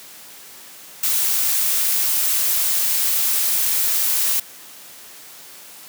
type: noise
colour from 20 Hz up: blue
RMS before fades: -19 dBFS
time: 1.03-4.4 s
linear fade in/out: 5 ms
effects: white hiss -41 dBFS RMS until 5.88 s + high-pass 150 Hz 12 dB/octave